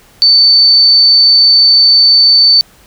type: tone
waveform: sine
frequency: 4533 Hz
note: C#8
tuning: 38 cents sharp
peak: -3 dBFS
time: 0.22-2.61 s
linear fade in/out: 0 ms
effects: pink hiss -44 dBFS RMS until 2.86 s